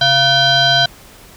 sine tone with frequency modulation, 2340 Hz, D7, 7 cents flat, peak -9 dBFS, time 0.01-0.86 s, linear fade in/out 5 ms, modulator 825 Hz, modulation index 2.5, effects pink hiss -41 dBFS RMS until 1.36 s

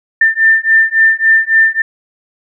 sine beating tone pair, 1789 / 1792.6 Hz, A6 / A6, +28 / +32 cents, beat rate 3.6 Hz, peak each -10 dBFS, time 0.21-1.82 s, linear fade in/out 5 ms, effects none

